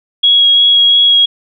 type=tone with vibrato; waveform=sine; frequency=3315 Hz; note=G#7; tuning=4 cents flat; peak=-5 dBFS; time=0.23-1.26 s; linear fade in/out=10 ms; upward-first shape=sine; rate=2.9 Hz; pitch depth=9 cents each way; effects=none